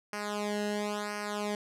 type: tone with flanger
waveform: sawtooth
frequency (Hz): 207.7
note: G#3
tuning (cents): 0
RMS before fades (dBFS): -34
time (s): 0.13-1.55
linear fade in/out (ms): 2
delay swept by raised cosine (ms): 0.27 to 0.87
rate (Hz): 0.97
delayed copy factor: -0.95
effects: low-pass 10000 Hz 12 dB/octave